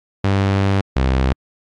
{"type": "tone pair in turn", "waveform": "sawtooth", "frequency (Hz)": [98, 65.41], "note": ["G2", "C2"], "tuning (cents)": [0, 0], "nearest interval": "perfect fifth", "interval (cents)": 700, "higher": "first", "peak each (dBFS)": -10, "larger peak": "neither", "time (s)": [[0.24, 0.81], [0.96, 1.33]], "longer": "first", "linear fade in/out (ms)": 5, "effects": ["low-pass 4000 Hz 12 dB/octave", "AAC 64 kbps"]}